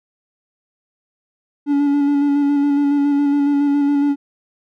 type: tone with vibrato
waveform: triangle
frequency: 285.5 Hz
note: D4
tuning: 49 cents flat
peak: -11 dBFS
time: 1.66-4.16 s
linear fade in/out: 50 ms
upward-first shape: square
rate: 7.2 Hz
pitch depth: 18 cents each way
effects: none

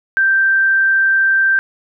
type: tone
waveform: sine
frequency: 1568 Hz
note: G6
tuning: in tune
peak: -10 dBFS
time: 0.17-1.59 s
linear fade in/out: 0 ms
effects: none

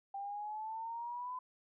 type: exponential sweep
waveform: sine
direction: up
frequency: 787 to 1015 Hz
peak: -39 dBFS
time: 0.14-1.39 s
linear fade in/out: 5 ms
effects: none

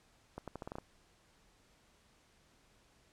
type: accelerating click train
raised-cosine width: 1 ms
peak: -28 dBFS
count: 8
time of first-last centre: 0.38-0.785 s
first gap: 97 ms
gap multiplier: 0.82
effects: pink hiss -68 dBFS RMS until 3.12 s + low-pass 9000 Hz 12 dB/octave

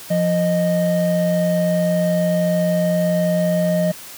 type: tone pair together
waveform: triangle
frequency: 174.61 / 619 Hz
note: F3 / D#5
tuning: 0 / -9 cents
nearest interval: octave + minor seventh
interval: 2191 cents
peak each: -16 dBFS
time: 0.1-3.92 s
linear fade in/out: 10 ms
effects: white hiss -37 dBFS RMS until 4.17 s + high-pass 80 Hz 12 dB/octave

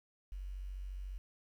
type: tone with quantisation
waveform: sine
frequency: 47.07 Hz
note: F#1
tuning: 30 cents sharp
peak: -40 dBFS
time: 0.32-1.18 s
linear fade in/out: 0 ms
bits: 11
effects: none

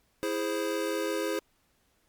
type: chord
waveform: square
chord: E augmented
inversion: none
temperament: equal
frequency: 329.6 / 415.3 / 523.3 Hz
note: E4 / G#4 / B#4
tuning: 0 / 0 / 0 cents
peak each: -34 dBFS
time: 0.23-1.39 s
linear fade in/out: 0 ms
effects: pink hiss -70 dBFS RMS until 2.08 s + Opus 48 kbps

